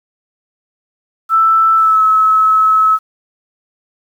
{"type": "tone with pitch glide", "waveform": "sine", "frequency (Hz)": [1323, 1292.8], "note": ["E6", "E6"], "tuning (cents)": [6, -34], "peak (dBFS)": -7, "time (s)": [1.29, 2.99], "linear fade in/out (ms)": 50, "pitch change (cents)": -40, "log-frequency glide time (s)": [1.77, 2.02], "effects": ["7-bit"]}